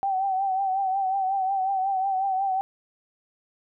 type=tone with vibrato; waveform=sine; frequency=770 Hz; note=G5; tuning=31 cents flat; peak=-22 dBFS; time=0.03-2.61 s; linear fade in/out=0 ms; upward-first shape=triangle; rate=5.5 Hz; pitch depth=63 cents each way; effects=none